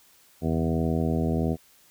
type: harmonic tone with a mistuned harmonic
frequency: 81.2 Hz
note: E2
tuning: 26 cents flat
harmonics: 1 / 2 / 3 / 4 / 5 / 6 / 7 / 8 / 9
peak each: -29 / -27 / -28 / -33 / -33 / -35 / -43 / -36 / -39 dBFS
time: 0.41-1.57 s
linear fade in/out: 50 ms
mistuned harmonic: 1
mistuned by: +36 cents
effects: white hiss -58 dBFS RMS until 1.9 s